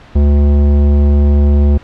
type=tone with tanh clipping; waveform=sine; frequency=72.1 Hz; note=D2; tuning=31 cents flat; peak=-8 dBFS; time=0.15-1.78 s; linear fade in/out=10 ms; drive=15 dB; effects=pink hiss -39 dBFS RMS until 1.83 s + low-pass 3000 Hz 12 dB/octave